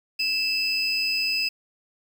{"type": "tone pair together", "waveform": "triangle", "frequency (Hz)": [2637, 5011], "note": ["E7", "D#8"], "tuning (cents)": [0, 11], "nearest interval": "major seventh", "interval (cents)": 1111, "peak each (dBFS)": -23, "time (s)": [0.19, 1.49], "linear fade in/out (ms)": 10, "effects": ["tanh soft clip ceiling -15 dBFS", "8-bit"]}